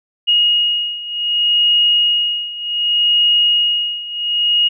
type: beating tone pair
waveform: sine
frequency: 2874 / 2874.66 Hz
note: F7 / F7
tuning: +49 / +49 cents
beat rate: 0.66 Hz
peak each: -17 / -14 dBFS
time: 0.27-4.69 s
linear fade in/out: 20 ms
effects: none